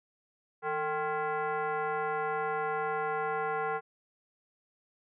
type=tone with frequency modulation; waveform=sine; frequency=164.1 Hz; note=E3; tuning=8 cents flat; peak=-29 dBFS; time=0.62-3.81 s; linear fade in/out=50 ms; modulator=613 Hz; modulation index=2.2; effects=none